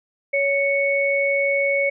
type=tone pair together; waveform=sine; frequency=559.6 / 2217 Hz; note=C#5 / C#7; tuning=+16 / 0 cents; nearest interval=2 octaves; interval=2384 cents; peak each=-20 dBFS; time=0.33-1.9 s; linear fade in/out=10 ms; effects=none